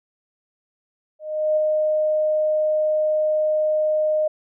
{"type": "tone with ADSR envelope", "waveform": "sine", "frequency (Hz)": 616, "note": "D#5", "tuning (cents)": -17, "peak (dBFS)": -15, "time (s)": [1.19, 4.28], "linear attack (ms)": 380, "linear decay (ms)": 7, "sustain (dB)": -2, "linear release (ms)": 7, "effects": []}